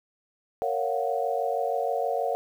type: chord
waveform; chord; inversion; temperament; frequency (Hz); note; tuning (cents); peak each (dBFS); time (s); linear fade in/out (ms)
sine; Gb major seventh; first; just; 462.5 / 555 / 693.7 / 740; Bb4 / Db5 / F5 / Gb5; -14 / +2 / -12 / 0; -30; 0.62-2.35; 0
effects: 9-bit